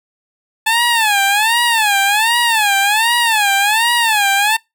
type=tone with vibrato; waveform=15% pulse; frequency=868 Hz; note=A5; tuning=24 cents flat; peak=-5 dBFS; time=0.66-4.57 s; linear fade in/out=10 ms; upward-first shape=sine; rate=1.3 Hz; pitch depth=170 cents each way; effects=noise-tail reverb RT60 0.2 s tail -25 dB re dry

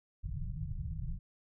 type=low-pass noise; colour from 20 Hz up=pink; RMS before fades=-38 dBFS; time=0.23-1.19 s; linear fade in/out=20 ms; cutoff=170 Hz; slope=96 dB/octave; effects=none

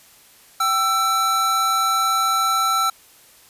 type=tone pair together; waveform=square; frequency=774.1 / 1331 Hz; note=G5 / E6; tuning=-22 / +16 cents; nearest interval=major sixth; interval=938 cents; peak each=-27 / -18 dBFS; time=0.6-2.9 s; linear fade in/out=5 ms; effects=white hiss -50 dBFS RMS until 3.49 s + resampled to 32000 Hz

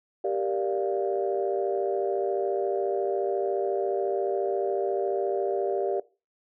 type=chord; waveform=sine; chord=G minor seventh; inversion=none; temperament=equal; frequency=392 / 466.2 / 587.3 / 698.5 Hz; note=G4 / Bb4 / D5 / F5; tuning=0 / 0 / 0 / 0 cents; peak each=-27 / -31 / -30 / -32 dBFS; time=0.24-6 s; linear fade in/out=5 ms; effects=noise-tail reverb RT60 0.3 s tail -20 dB re dry + tanh soft clip ceiling -14 dBFS

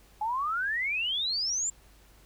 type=exponential sweep; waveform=sine; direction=up; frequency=830.6 to 7459 Hz; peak=-27 dBFS; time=0.21-1.7 s; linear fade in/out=5 ms; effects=added 50 Hz sine -57 dBFS peak until 2.25 s + pink hiss -60 dBFS RMS until 2.25 s

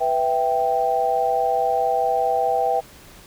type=chord; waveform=sine; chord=E minor; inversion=second; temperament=equal; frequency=493.9 / 659.3 / 784 Hz; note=B4 / E5 / G5; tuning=0 / 0 / 0 cents; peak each=-24 / -23 / -20 dBFS; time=0-2.81 s; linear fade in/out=20 ms; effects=pink hiss -46 dBFS RMS until 3.26 s

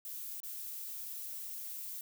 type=noise with dropouts; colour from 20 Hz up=violet; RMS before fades=-43 dBFS; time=0.05-2.01 s; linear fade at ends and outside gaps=2 ms; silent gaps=0.403-0.432 s; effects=none

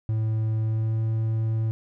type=tone with pitch glide; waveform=triangle; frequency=110 to 111.28 Hz; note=A2 to A2; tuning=0 to +20 cents; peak=-20 dBFS; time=0.09-1.71 s; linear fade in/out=0 ms; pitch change=+20 cents; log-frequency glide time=0.61-1 s; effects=none

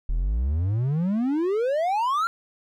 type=exponential sweep; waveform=triangle; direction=up; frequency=36.27 to 1405 Hz; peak=-19 dBFS; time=0.09-2.27 s; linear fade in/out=0 ms; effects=none

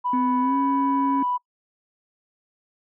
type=tone; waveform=sine; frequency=987.8 Hz; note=B5; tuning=in tune; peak=-21 dBFS; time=0.04-1.38 s; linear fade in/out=20 ms
type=tone with pitch glide; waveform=sine; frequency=254.7 to 274.6 Hz; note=C4 to C#4; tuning=-46 to -16 cents; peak=-20 dBFS; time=0.13-1.23 s; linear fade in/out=5 ms; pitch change=+130 cents; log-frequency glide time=0.4-0.56 s
effects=noise-tail reverb RT60 0.1 s tail -25 dB re dry + tanh soft clip ceiling -13 dBFS

